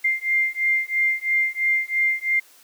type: beating tone pair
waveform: sine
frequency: 2100 / 2103 Hz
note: C7 / C7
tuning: +6 / +8 cents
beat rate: 3 Hz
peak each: -22 dBFS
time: 0.04-2.4 s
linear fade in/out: 10 ms
effects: white hiss -52 dBFS RMS until 2.63 s + high-pass 300 Hz 12 dB/octave